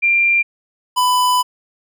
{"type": "tone pair in turn", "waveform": ["sine", "square"], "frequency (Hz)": [2380, 997.2], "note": ["D7", "B5"], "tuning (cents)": [22, 16], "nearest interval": "octave + minor third", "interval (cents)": 1506, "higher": "first", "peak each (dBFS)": [-11, -13], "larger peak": "first", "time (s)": [[0.02, 0.43], [0.96, 1.43]], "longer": "second", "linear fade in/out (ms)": 20, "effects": []}